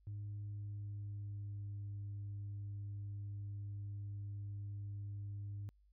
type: tone with pitch glide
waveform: sine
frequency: 102.9 to 101.37 Hz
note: G#2 to G#2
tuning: -16 to -41 cents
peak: -40 dBFS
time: 0.07-5.69 s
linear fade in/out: 0 ms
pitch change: -25 cents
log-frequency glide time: 0.39-1.81 s
effects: tanh soft clip ceiling -40 dBFS + added 50 Hz sine -66 dBFS peak until 5.92 s